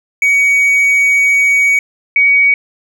triangle / sine tone pair in turn, 2253 / 2253 Hz, C#7 / C#7, +28 / +28 cents, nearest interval unison, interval 0 cents, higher neither, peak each -6 dBFS, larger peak neither, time 0.22-1.79 / 2.16-2.54 s, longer first, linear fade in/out 2 ms, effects none

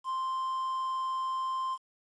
triangle tone with quantisation, 1046.5 Hz, C6, in tune, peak -28 dBFS, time 0.04-1.78 s, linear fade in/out 50 ms, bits 9, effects resampled to 22050 Hz

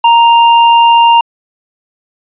sine tone with tanh clipping, 932.3 Hz, A#5, in tune, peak -5 dBFS, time 0.04-1.21 s, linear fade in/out 5 ms, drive 17 dB, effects resampled to 8000 Hz

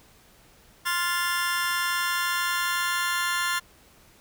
sawtooth chord, F major, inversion second, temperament just, 1047.7 / 1396.9 / 1746.1 Hz, C6 / F6 / A6, +2 / 0 / -14 cents, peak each -25 dBFS, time 0.85-3.6 s, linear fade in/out 20 ms, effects pink hiss -56 dBFS RMS until 4.2 s

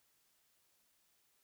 silence, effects white hiss -75 dBFS RMS until 1.43 s

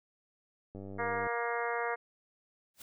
click train, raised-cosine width 2 ms, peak -32 dBFS, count 52, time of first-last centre 0.75-1.269 s, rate 98.2 Hz
harmonic tone, 235.7 Hz, A#3, 19 cents sharp, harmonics 2 / 3 / 4 / 5 / 6 / 7 / 8 / 9, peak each -36 / -38 / -39 / -40 / -41 / -41 / -42 / -43 dBFS, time 0.98-1.96 s, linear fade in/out 20 ms
white noise with exponential growth, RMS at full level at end -44 dBFS, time 2.74-2.82 s, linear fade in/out 2 ms, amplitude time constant 17 ms
effects none

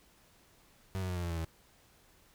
35% pulse tone with pitch steps, 94.9 / 92.47 / 90.09 / 87.78 / 85.53 / 83.33 / 81.2 Hz, F#2 / F#2 / F#2 / F2 / F2 / E2 / E2, +44 / -1 / -46 / +9 / -36 / +19 / -26 cents, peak -32 dBFS, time 0.95-1.447 s, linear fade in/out 0 ms, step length 71 ms, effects pink hiss -64 dBFS RMS until 2.34 s

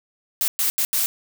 blue noise bursts at uneven times, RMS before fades -21 dBFS, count 4, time 0.41-0.48 / 0.59-0.7 / 0.78-0.85 / 0.93-1.06 s, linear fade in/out 0 ms, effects none

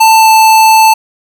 square tone with pitch glide, 887 to 881.4 Hz, A5 to A5, +14 to +3 cents, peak -3 dBFS, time 0-0.94 s, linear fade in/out 10 ms, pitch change -11 cents, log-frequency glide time 0.18-0.28 s, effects none

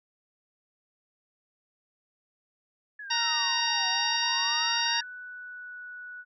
sine exponential two-way sweep, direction down then up, 1728 to 740 to 1728 Hz, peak -38 dBFS, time 2.99-5.03 s, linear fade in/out 5 ms, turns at 3.88 s
sine tone with pitch glide, 1509 to 1473.7 Hz, F#6 to F#6, +34 to -7 cents, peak -39 dBFS, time 3.1-6.25 s, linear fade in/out 50 ms, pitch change -41 cents, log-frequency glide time 3.79-5.8 s
harmonic tone, 932.3 Hz, A#5, in tune, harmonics 1 / 2 / 3 / 4 / 5 / 6, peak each -32 / -32 / -32 / -32 / -32 / -32 dBFS, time 3.1-5.01 s, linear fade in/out 10 ms
effects none

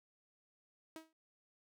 sawtooth tone with exponential decay, 320.1 Hz, D#4, 49 cents sharp, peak -40 dBFS, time 0.96-1.13 s, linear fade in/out 1 ms, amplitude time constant 36 ms, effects none

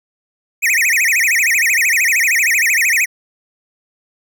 square tone with vibrato, 2154 Hz, C7, 50 cents sharp, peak -12 dBFS, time 0.62-3.06 s, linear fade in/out 20 ms, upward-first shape sine, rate 13 Hz, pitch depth 300 cents each way, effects none

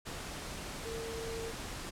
sine tone in noise, 454.6 Hz, A#4, 43 cents flat, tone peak -39 dBFS, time 0.84-1.52 s, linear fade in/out 20 ms, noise pink, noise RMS -42 dBFS, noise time 0.05-1.91 s, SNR 0 dB, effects low-pass 10000 Hz 12 dB/octave

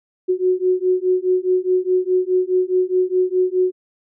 sine beating tone pair, 365.4 / 370.2 Hz, F#4 / F#4, -22 / +1 cents, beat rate 4.8 Hz, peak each -18 dBFS, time 0.28-3.72 s, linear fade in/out 20 ms, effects none

